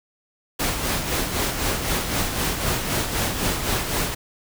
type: noise with tremolo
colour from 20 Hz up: pink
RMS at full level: -22 dBFS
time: 0.59-4.15 s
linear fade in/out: 10 ms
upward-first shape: sine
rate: 3.9 Hz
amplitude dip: 50%
effects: none